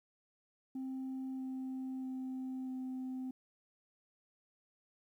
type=tone with pitch steps; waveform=sine; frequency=262.7 / 261.2 / 259.7 / 258.2 Hz; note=C4 / C4 / C4 / C4; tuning=+7 / -3 / -13 / -23 cents; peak=-36 dBFS; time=0.75-3.31 s; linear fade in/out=5 ms; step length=640 ms; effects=tanh soft clip ceiling -37 dBFS + 12-bit